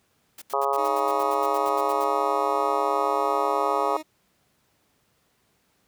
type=noise bursts; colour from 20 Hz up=white; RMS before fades=-41 dBFS; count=15; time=0.38-2.043 s; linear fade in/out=5 ms; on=39 ms; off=77 ms
type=harmonic tone; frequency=138.59 Hz; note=C#3; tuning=in tune; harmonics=3 / 4 / 5 / 6 / 7 / 8 / 9; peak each=-29 / -29 / -29 / -29 / -29 / -29 / -29 dBFS; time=0.53-3.97 s; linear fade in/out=5 ms
type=tone with pitch glide; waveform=20% pulse; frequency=313.1 to 311.1 Hz; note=D#4 to D#4; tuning=+11 to 0 cents; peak=-29 dBFS; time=0.77-4.03 s; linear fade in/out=20 ms; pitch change=-11 cents; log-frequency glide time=1.44-2.61 s
effects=pink hiss -67 dBFS RMS until 5.87 s + high-pass 80 Hz 12 dB/octave